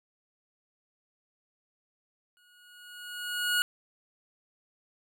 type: tone with exponential growth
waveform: 25% pulse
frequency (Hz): 1450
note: F#6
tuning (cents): -35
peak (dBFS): -19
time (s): 2.37-3.62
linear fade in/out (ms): 0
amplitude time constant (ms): 270
effects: none